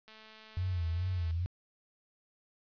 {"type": "click train", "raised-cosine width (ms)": 0.2, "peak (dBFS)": -37, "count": 269, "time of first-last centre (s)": [0.08, 1.309], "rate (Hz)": 218}
{"type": "tone with vibrato", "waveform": "sine", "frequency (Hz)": 87.31, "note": "F2", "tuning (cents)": 0, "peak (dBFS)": -30, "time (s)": [0.57, 1.46], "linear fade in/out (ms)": 0, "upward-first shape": "sine", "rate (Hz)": 2.4, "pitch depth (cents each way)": 110}
{"effects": ["resampled to 11025 Hz", "10-bit"]}